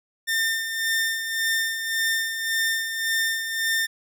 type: tone with tremolo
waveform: sawtooth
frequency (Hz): 1805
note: A6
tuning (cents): +44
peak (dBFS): -17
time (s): 0.27-3.87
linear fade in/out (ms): 20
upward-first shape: sine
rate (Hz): 1.8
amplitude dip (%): 55
effects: none